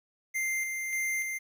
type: tone with tremolo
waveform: square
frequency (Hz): 2093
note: C7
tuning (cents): 0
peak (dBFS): -29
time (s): 0.34-1.39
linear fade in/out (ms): 20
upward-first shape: square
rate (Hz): 1.7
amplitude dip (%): 35
effects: 11-bit